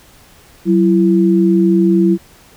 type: tone pair together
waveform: sine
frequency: 188.35 / 335.6 Hz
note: F#3 / E4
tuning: +31 / +31 cents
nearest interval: minor seventh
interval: 1000 cents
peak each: -11 dBFS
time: 0.65-2.18 s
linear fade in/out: 50 ms
effects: pink hiss -45 dBFS RMS until 2.56 s